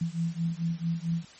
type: beating tone pair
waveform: sine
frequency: 164.81 / 169.31 Hz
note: E3 / E3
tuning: 0 / +47 cents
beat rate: 4.5 Hz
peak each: -30 / -30 dBFS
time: 0.01-1.25 s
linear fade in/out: 5 ms
effects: white hiss -51 dBFS RMS until 1.39 s + MP3 32 kbps